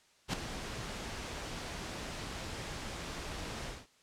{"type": "noise with ADSR envelope", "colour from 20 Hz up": "pink", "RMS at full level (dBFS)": -31, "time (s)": [0.28, 3.87], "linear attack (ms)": 52, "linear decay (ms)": 6, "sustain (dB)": -10, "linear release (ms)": 210, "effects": ["white hiss -66 dBFS RMS until 4.02 s", "low-pass 7000 Hz 12 dB/octave"]}